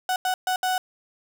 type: tone bursts at uneven times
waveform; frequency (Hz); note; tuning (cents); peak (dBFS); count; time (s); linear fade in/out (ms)
35% pulse; 742; F#5; +5; -20; 4; 0.09-0.16 / 0.25-0.34 / 0.47-0.56 / 0.63-0.78; 2
effects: none